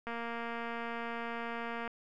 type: click train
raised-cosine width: 0.5 ms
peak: -25 dBFS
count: 422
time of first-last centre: 0.07-1.877 s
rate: 233 Hz
effects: none